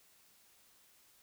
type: silence
effects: white hiss -66 dBFS RMS until 1.22 s